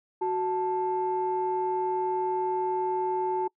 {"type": "tone pair together", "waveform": "sine", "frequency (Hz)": [370.4, 880], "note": ["F#4", "A5"], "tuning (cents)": [2, 0], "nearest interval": "octave + minor third", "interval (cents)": 1498, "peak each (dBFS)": -27, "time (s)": [0.21, 3.48], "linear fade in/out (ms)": 10, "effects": ["noise-tail reverb RT60 0.1 s tail -25 dB re dry", "tanh soft clip ceiling -18 dBFS"]}